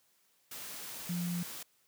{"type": "tone in noise", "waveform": "sine", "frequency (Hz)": 174.61, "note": "F3", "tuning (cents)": 0, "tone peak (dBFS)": -32, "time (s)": [1.09, 1.43], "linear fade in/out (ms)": 5, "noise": "white", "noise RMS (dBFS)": -44, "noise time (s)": [0.51, 1.63], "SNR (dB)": 9, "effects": ["white hiss -71 dBFS RMS until 1.87 s", "high-pass 100 Hz 12 dB/octave"]}